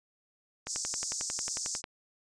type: band-pass noise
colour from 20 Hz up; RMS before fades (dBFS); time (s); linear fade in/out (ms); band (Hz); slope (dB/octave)
white; -36; 0.66-1.82; 50; 5200 to 7800; 48
type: click train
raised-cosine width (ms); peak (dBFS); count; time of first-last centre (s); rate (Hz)
0.3; -21; 14; 0.67-1.841; 11.1
effects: resampled to 22050 Hz